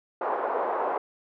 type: band-pass noise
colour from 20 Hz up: white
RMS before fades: -28 dBFS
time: 0.21-0.98 s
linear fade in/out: 5 ms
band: 410 to 1000 Hz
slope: 24 dB/octave
effects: none